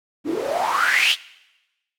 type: noise with band-pass filter sweep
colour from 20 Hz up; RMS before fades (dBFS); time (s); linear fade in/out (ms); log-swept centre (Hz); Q
white; -20; 0.24-1.16; 50; 280 to 3400; 9.8
effects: noise-tail reverb RT60 1.0 s tail -21 dB re dry + AAC 64 kbps